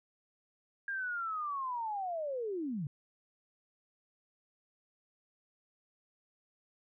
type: linear sweep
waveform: sine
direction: down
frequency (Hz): 1622 to 130.81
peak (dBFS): -34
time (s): 0.88-2.87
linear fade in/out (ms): 2
effects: none